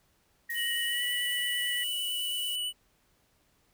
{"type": "tone with pitch glide", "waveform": "sine", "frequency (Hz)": [1878, 1947.6], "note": ["A#6", "B6"], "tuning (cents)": [12, -25], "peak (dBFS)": -32, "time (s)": [0.49, 1.84], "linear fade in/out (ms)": 10, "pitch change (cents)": 63, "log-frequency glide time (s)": [0.88, 1.03]}
{"type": "noise", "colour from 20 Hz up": "violet", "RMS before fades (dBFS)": -42, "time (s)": [0.5, 2.56], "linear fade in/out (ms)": 2}
{"type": "tone with vibrato", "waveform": "square", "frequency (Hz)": 2960, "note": "F#7", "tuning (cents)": 0, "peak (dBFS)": -31, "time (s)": [0.54, 2.73], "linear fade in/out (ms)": 50, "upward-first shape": "sine", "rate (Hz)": 9, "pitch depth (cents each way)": 13}
{"effects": ["pink hiss -69 dBFS RMS until 3.73 s"]}